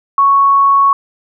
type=tone; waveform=sine; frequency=1109 Hz; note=C#6; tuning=in tune; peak=-6 dBFS; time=0.18-0.93 s; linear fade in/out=2 ms; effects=none